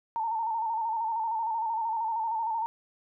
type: tone with vibrato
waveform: sine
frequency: 899 Hz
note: A5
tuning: 37 cents sharp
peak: -27 dBFS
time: 0.16-2.66 s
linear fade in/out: 0 ms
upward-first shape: square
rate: 13 Hz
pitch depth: 49 cents each way
effects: none

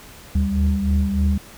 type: tone cluster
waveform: sine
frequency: 73.5 / 76.8 / 197.6 Hz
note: D2 / D#2 / G3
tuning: +2 / -22 / +14 cents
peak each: -20 dBFS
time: 0.35-1.38 s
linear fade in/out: 5 ms
effects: tanh soft clip ceiling -9 dBFS + pink hiss -43 dBFS RMS until 1.57 s

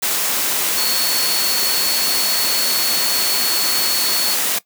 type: tone in noise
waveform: sine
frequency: 4396 Hz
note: C#8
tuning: 15 cents flat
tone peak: -20 dBFS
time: 0.77-4.35 s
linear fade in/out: 10 ms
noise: white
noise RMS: -19 dBFS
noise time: 0.02-4.59 s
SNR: -4 dB
effects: noise-tail reverb RT60 0.1 s tail -18 dB re dry + high-pass 200 Hz 12 dB/octave

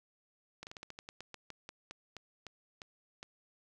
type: slowing click train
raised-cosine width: 0.2 ms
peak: -28 dBFS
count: 17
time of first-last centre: 0.63-3.229 s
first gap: 39 ms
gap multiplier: 1.17
effects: none

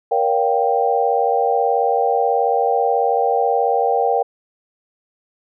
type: chord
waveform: sine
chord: G half-diminished seventh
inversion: first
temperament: just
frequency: 470.4 / 564.5 / 705.6 / 784 Hz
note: Bb4 / Db5 / F5 / G5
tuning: +16 / +31 / +18 / 0 cents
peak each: -19 / -23 / -21 / -18 dBFS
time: 0.11-4.23 s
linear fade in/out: 10 ms
effects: none

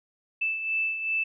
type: beating tone pair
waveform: sine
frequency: 2637 / 2639.6 Hz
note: E7 / E7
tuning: 0 / +2 cents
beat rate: 2.6 Hz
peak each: -26 / -34 dBFS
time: 0.41-1.24 s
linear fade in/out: 10 ms
effects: none

